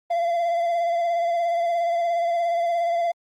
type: tone with vibrato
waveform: triangle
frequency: 684 Hz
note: F5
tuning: 36 cents flat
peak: -18 dBFS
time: 0.1-3.12 s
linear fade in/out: 10 ms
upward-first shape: sine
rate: 17 Hz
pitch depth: 30 cents each way
effects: Opus 24 kbps

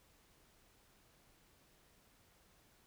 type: silence
effects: pink hiss -69 dBFS RMS until 2.86 s

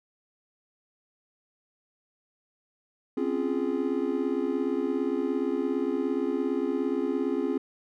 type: chord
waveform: triangle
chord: Db major seventh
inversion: third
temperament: just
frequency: 259.9 / 277.2 / 346.5 / 415.8 Hz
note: C4 / Db4 / F4 / Ab4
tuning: -11 / 0 / -14 / +2 cents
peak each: -29 dBFS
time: 3.17-7.58 s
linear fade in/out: 5 ms
effects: none

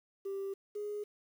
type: tone pair in turn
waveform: sine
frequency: 392 / 415.3 Hz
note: G4 / G#4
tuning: 0 / 0 cents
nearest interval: minor second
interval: 100 cents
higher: second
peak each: -34 / -35 dBFS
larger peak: first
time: 0.25-0.54 / 0.75-1.04 s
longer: neither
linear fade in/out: 10 ms
effects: tanh soft clip ceiling -32 dBFS + 10-bit

